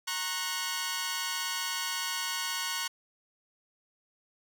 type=chord; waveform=10% pulse; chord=F# major; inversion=first; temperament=equal with one note detuned; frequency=932.3 / 1090.9 / 1480 Hz; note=A#5 / C#6 / F#6; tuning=0 / -28 / 0 cents; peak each=-28 / -27 / -27 dBFS; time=0.07-2.88 s; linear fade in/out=10 ms; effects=none